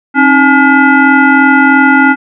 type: tone with frequency modulation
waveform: sine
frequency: 847 Hz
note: G#5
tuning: 34 cents sharp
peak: -3 dBFS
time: 0.14-2.16 s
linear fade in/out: 50 ms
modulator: 579 Hz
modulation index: 1.7
effects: none